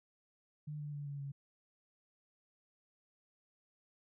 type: tone with pitch steps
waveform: sine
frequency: 150 / 147.34 / 144.72 / 142.15 / 139.63 Hz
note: D3 / D3 / D3 / C#3 / C#3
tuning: +37 / +6 / -25 / +44 / +13 cents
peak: -40 dBFS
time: 0.67-1.32 s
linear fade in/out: 10 ms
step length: 130 ms
effects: none